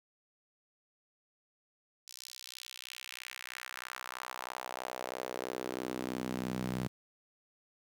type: tone with high-pass filter sweep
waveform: sawtooth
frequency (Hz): 63.1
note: B1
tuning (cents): +38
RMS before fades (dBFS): -41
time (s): 2.07-6.88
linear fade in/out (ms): 10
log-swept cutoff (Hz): 5400 to 150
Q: 1.9
effects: 10-bit